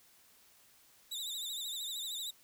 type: tone with vibrato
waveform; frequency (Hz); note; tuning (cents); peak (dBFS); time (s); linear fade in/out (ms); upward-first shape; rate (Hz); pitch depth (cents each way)
sawtooth; 3729; A#7; 0; -35; 1.11-2.31; 10; sine; 13; 97
effects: white hiss -64 dBFS RMS until 2.43 s